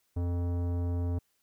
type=tone with tanh clipping; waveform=sine; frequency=87.31 Hz; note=F2; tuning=in tune; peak=-30 dBFS; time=0.16-1.19 s; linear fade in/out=10 ms; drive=16 dB; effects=white hiss -74 dBFS RMS until 1.42 s